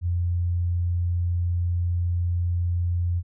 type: tone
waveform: sine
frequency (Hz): 87.31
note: F2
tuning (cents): 0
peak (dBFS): -21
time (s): 0.01-3.23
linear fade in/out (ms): 50
effects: none